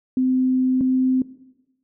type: tone pair in turn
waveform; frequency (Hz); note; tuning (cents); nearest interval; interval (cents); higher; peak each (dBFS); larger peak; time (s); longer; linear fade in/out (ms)
sine; 257.4 / 258.4; C4 / C4; -28 / -21; unison; 7; second; -16; neither; 0.17-0.81 / 0.81-1.22; first; 2
effects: noise-tail reverb RT60 1.0 s tail -17 dB re dry